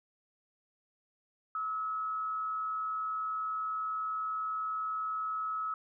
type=tone with frequency modulation; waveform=sine; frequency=1290 Hz; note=E6; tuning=38 cents flat; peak=-32 dBFS; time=1.55-5.74 s; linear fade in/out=2 ms; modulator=120 Hz; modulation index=0.25; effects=none